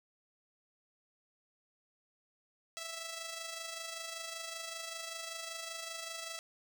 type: tone with amplitude modulation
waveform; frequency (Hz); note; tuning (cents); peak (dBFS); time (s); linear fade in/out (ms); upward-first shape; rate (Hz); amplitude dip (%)
5% pulse; 659; E5; -1; -28; 2.77-6.39; 0; sine; 25.2; 45
effects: none